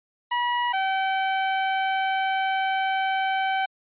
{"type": "tone pair in turn", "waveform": "sawtooth", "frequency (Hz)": [968, 768.3], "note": ["B5", "G5"], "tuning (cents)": [-35, -35], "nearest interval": "major third", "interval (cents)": 400, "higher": "first", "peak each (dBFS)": -18, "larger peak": "neither", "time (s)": [[0.31, 0.73], [0.73, 3.66]], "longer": "second", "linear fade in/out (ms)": 10, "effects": ["resampled to 8000 Hz"]}